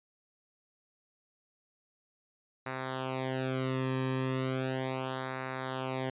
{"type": "tone with flanger", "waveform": "sawtooth", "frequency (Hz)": 130.81, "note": "C3", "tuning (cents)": 0, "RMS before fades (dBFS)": -34, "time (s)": [2.66, 6.1], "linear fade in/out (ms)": 5, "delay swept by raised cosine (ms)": [0.31, 1.41], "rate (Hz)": 0.36, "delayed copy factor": -0.85, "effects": ["resampled to 8000 Hz"]}